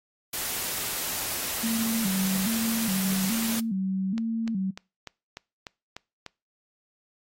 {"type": "noise", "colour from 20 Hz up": "white", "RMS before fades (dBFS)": -31, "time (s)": [0.33, 3.6], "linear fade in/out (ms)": 5}
{"type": "tone with vibrato", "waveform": "sine", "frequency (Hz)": 207.7, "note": "G#3", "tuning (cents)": 0, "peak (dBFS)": -25, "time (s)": [1.63, 4.71], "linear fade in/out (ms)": 10, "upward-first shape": "square", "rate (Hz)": 1.2, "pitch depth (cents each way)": 150}
{"type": "click train", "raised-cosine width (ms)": 0.2, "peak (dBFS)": -20, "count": 8, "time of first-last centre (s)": [4.18, 6.263], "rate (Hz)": 3.36}
{"effects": ["noise-tail reverb RT60 0.3 s tail -24 dB re dry", "AAC 48 kbps"]}